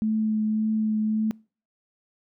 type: tone with vibrato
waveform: sine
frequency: 216.7 Hz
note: A3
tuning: 26 cents flat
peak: -21 dBFS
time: 0.02-1.31 s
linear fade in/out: 0 ms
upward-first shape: triangle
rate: 1.8 Hz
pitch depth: 14 cents each way
effects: noise-tail reverb RT60 0.4 s tail -26 dB re dry